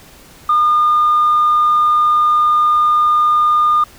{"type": "tone", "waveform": "sine", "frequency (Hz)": 1215, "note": "D#6", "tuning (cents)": -42, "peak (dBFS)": -8, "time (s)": [0.49, 3.84], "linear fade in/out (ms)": 5, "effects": ["tanh soft clip ceiling -6 dBFS", "pink hiss -42 dBFS RMS until 3.98 s"]}